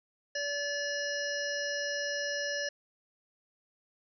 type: harmonic tone with a mistuned harmonic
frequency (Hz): 576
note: D5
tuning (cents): -34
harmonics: 1 / 3 / 5 / 7 / 9 / 10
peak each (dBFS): -36 / -35 / -44 / -47 / -39 / -42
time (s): 0.35-2.69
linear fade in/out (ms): 5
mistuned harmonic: 7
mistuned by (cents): +49
effects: none